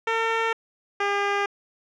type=tone pair in turn; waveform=10% pulse; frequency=452.9 / 403.4 Hz; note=A#4 / G4; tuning=-50 / +50 cents; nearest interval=major second; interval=200 cents; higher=first; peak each=-13 dBFS; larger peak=neither; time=0.07-0.53 / 1-1.46 s; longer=neither; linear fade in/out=5 ms; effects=low-pass 3000 Hz 12 dB/octave